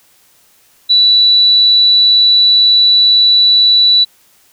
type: tone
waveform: sine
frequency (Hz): 3951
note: B7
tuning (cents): 0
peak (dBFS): -5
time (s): 0.89-4.05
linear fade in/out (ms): 20
effects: white hiss -50 dBFS RMS until 4.52 s